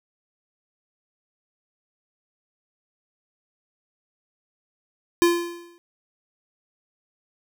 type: tone with exponential decay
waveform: square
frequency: 344.2 Hz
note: F4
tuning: 25 cents flat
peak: -13 dBFS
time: 5.22-5.78 s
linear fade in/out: 0 ms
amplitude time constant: 120 ms
effects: none